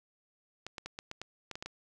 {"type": "clicks", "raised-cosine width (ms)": 0.2, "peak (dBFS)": -23, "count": 10, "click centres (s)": [0.666, 0.782, 0.86, 0.989, 1.114, 1.216, 1.513, 1.555, 1.625, 1.66], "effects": []}